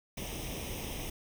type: noise with comb filter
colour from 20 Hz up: pink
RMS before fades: -39 dBFS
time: 0.17-1.1 s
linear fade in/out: 5 ms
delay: 0.34 ms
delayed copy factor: +0.75
effects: none